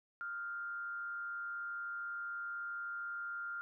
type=tone with frequency modulation; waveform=sine; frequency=1396 Hz; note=F6; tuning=1 cent flat; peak=-39 dBFS; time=0.21-3.61 s; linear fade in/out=0 ms; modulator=139 Hz; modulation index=0.39; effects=none